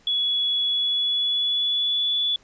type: tone with pitch glide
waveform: sine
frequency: 3384 to 3439 Hz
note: G#7 to A7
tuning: +32 to -40 cents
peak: -20 dBFS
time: 0.07-2.36 s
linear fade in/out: 2 ms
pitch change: +28 cents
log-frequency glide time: 0.64-2.15 s
effects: pink hiss -57 dBFS RMS until 2.43 s + resampled to 16000 Hz